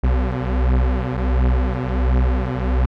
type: beating tone pair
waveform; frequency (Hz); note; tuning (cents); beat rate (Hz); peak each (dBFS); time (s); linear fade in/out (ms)
40% pulse; 62.5 / 63.9; B1 / C2; +21 / -40; 1.4; -18; 0.03-2.86; 10
effects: low-pass 2000 Hz 12 dB/octave